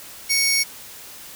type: tone pair together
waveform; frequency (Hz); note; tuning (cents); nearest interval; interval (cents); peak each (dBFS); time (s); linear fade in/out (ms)
sawtooth; 2217 / 5586; C#7 / F8; 0 / -1; octave + major third; 1599; -17; 0.29-0.64; 20
effects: white hiss -40 dBFS RMS until 1.35 s